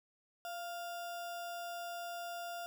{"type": "tone with sample-and-hold", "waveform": "sine", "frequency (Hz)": 691, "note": "F5", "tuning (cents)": -19, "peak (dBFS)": -40, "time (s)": [0.45, 2.66], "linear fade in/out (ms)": 0, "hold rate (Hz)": 2100, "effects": []}